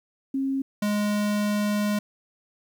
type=tone pair in turn; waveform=sine / square; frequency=270.1 / 207.7 Hz; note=C#4 / G#3; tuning=-45 / 0 cents; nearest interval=perfect fourth; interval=455 cents; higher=first; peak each=-23 dBFS; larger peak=neither; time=0.34-0.62 / 0.82-1.99 s; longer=second; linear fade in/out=5 ms; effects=10-bit